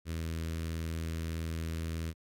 sawtooth tone with notch filter, 81.6 Hz, E2, 17 cents flat, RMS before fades -36 dBFS, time 0.05-2.14 s, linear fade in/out 50 ms, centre 800 Hz, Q 0.82, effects AAC 64 kbps

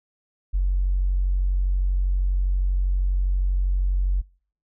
triangle tone with tanh clipping, 46.25 Hz, F#1, in tune, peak -18 dBFS, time 0.53-4.22 s, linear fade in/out 20 ms, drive 4 dB, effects noise-tail reverb RT60 0.5 s tail -26 dB re dry

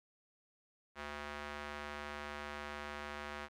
square tone with band-pass filter, 73.42 Hz, D2, in tune, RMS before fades -45 dBFS, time 0.95-3.49 s, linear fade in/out 50 ms, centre 1600 Hz, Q 0.95, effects none

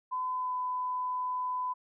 sine tone with pitch glide, 1013 to 1003.7 Hz, B5 to B5, +44 to +28 cents, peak -30 dBFS, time 0.11-1.74 s, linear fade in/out 20 ms, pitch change -16 cents, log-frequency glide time 0.36-0.54 s, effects none

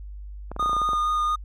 clicks, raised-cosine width 1 ms, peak -20 dBFS, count 11, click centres 0.516 / 0.564 / 0.596 / 0.627 / 0.66 / 0.695 / 0.731 / 0.766 / 0.817 / 0.89 / 0.933 s
triangle tone with vibrato, 1225 Hz, D#6, 27 cents flat, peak -19 dBFS, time 0.59-1.36 s, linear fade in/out 10 ms, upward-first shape sine, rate 4.3 Hz, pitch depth 9 cents each way
effects added 50 Hz sine -35 dBFS peak until 1.44 s

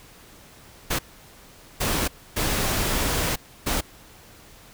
pink noise bursts at uneven times, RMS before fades -24 dBFS, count 4, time 0.9-0.99 / 1.8-2.08 / 2.36-3.36 / 3.66-3.81 s, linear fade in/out 10 ms, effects pink hiss -49 dBFS RMS until 4.73 s

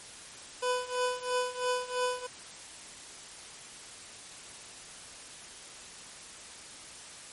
25% pulse tone with tremolo, 499.3 Hz, B4, 19 cents sharp, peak -22 dBFS, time 0.62-2.27 s, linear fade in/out 10 ms, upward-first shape triangle, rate 3 Hz, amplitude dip 90%, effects white hiss -47 dBFS RMS until 7.32 s + MP3 48 kbps

